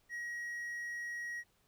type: tone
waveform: triangle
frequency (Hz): 1900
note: A#6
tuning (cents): +33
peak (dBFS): -37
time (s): 0.09-1.44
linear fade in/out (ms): 50
effects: pink hiss -73 dBFS RMS until 1.67 s